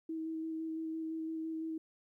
sine tone with vibrato, 321.1 Hz, E4, 45 cents flat, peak -36 dBFS, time 0.09-1.78 s, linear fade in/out 5 ms, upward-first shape square, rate 5.9 Hz, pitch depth 10 cents each way, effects 13-bit

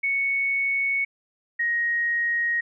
sine tone pair in turn, 2217 / 1878.9 Hz, C#7 / A#6, 0 / +13 cents, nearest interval minor third, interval 287 cents, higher first, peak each -21 dBFS, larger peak neither, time 0.03-1.05 / 1.59-2.61 s, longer neither, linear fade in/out 10 ms, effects none

